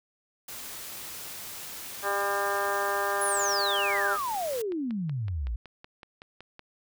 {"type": "noise", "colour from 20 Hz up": "white", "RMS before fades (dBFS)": -40, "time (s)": [0.48, 4.62], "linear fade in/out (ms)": 5}
{"type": "harmonic tone", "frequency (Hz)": 200, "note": "G3", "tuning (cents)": 35, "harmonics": [2, 3, 4, 5, 6, 7, 8, 9], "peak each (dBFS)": [-34, -33, -33, -35, -32, -41, -33, -39], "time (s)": [2.02, 4.18], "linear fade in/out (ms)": 50}
{"type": "exponential sweep", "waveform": "sine", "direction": "down", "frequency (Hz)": [11175, 51.91], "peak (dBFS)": -28, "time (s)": [3.21, 5.56], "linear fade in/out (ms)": 5}
{"type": "click train", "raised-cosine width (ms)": 0.3, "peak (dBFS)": -29, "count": 18, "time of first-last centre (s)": [3.41, 6.594], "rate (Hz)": 5.34}
{"effects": []}